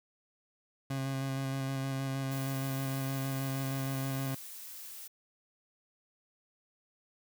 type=tone with vibrato; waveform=30% pulse; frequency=134.8 Hz; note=C#3; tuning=48 cents flat; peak=-30 dBFS; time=0.9-4.35 s; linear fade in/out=5 ms; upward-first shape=square; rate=6.4 Hz; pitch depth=12 cents each way
type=noise; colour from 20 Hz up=blue; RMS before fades=-46 dBFS; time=2.31-5.08 s; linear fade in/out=10 ms
effects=none